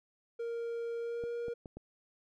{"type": "tone with pitch glide", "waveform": "triangle", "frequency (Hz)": [466.2, 472.4], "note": ["A#4", "A#4"], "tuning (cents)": [0, 23], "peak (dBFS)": -33, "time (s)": [0.39, 1.54], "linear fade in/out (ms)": 10, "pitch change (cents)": 23, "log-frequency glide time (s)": [1, 1.27]}
{"type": "clicks", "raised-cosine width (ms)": 2, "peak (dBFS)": -32, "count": 4, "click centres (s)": [1.238, 1.483, 1.658, 1.77]}
{"effects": []}